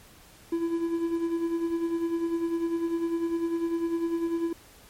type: tone with tremolo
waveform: triangle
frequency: 334.8 Hz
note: E4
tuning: 27 cents sharp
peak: -21 dBFS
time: 0.52-4.53 s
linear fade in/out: 5 ms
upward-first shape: sine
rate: 10 Hz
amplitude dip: 55%
effects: pink hiss -53 dBFS RMS until 4.89 s + MP3 64 kbps